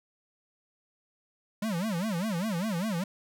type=tone with vibrato; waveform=square; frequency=193.4 Hz; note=G3; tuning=23 cents flat; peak=-29 dBFS; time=1.62-3.04 s; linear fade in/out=5 ms; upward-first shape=sine; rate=5 Hz; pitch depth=270 cents each way; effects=none